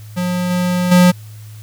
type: tone with level steps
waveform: square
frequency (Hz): 179.2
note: F3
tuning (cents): +45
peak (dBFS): -17 / -15 / -7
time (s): 0.16-1.12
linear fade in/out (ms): 20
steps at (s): 0.5 / 0.91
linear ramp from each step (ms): 10
effects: added 107 Hz sine -32 dBFS peak until 1.62 s + white hiss -46 dBFS RMS until 1.62 s